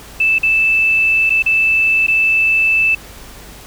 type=tone with dropouts; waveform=sine; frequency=2637 Hz; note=E7; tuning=in tune; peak=-10 dBFS; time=0.2-2.95 s; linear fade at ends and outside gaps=5 ms; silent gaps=0.385-0.431 / 1.296-1.303 / 1.424-1.461 / 2.067-2.081 s; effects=added 50 Hz sine -40 dBFS peak until 3.66 s + pink hiss -37 dBFS RMS until 3.66 s